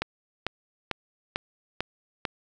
click train, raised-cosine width 0.3 ms, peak -11 dBFS, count 6, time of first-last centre 0.02-2.252 s, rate 2.24 Hz, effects none

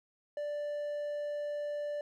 triangle tone, 587.3 Hz, D5, in tune, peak -32 dBFS, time 0.37-2.01 s, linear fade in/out 2 ms, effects none

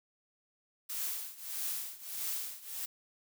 blue noise with tremolo, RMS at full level -35 dBFS, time 0.89-2.86 s, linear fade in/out 10 ms, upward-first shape triangle, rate 1.6 Hz, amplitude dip 90%, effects none

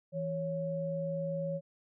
sine tone pair together, 164.69 / 554.4 Hz, E3 / C#5, -1 / 0 cents, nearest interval octave + major sixth, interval 2101 cents, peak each -36 / -34 dBFS, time 0.12-1.61 s, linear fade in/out 50 ms, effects none

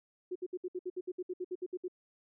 sine tone bursts, 363.5 Hz, F#4, 31 cents flat, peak -34 dBFS, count 15, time 0.31-1.882 s, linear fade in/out 10 ms, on 46 ms, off 63 ms, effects none

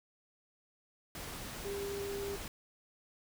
sine tone in noise, 400 Hz, G4, 35 cents sharp, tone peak -37 dBFS, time 1.65-2.36 s, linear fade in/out 2 ms, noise pink, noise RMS -44 dBFS, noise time 1.15-2.48 s, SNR +4 dB, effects none

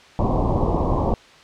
pink low-pass noise, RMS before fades -20 dBFS, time 0.19-1.14 s, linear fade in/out 0 ms, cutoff 1100 Hz, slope 96 dB/octave, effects white hiss -47 dBFS RMS until 1.43 s + low-pass 4000 Hz 12 dB/octave

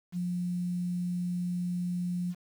sine tone with quantisation, 177.5 Hz, F3, 28 cents sharp, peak -29 dBFS, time 0.12-2.35 s, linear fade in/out 50 ms, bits 9, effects none

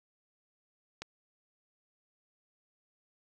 click, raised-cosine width 0.2 ms, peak -22 dBFS, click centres 1.02 s, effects none

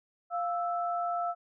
sine tone pair together, 698.5 / 1318.6 Hz, F5 / E6, 0 / 0 cents, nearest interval major seventh, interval 1100 cents, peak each -30 / -34 dBFS, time 0.3-1.35 s, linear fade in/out 50 ms, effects none

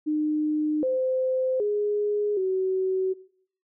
sine tone with pitch steps, 304.4 / 517 / 415.2 / 376.8 Hz, D#4 / C5 / G#4 / F#4, -38 / -21 / 0 / +32 cents, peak -22 dBFS, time 0.06-3.14 s, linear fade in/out 20 ms, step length 770 ms, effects noise-tail reverb RT60 0.6 s tail -19 dB re dry

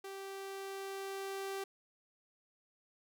sawtooth tone with level ramp, 390 Hz, G4, 9 cents flat, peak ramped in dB -40 to -34 dBFS, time 0.04-1.64 s, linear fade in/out 5 ms, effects none

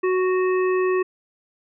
harmonic tone, 370 Hz, F#4, in tune, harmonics 1 / 3 / 5 / 7, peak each -18 / -28 / -32 / -35 dBFS, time 0.03-1.03 s, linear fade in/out 10 ms, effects none

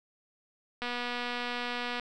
click train, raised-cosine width 0.3 ms, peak -19 dBFS, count 287, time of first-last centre 0.82-1.997 s, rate 243 Hz, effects none

